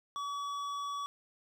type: tone with hard clipping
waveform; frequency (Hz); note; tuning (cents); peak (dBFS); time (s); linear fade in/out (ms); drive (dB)
sine; 1138; C#6; +45; -37; 0.16-1.06; 0; 10
effects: none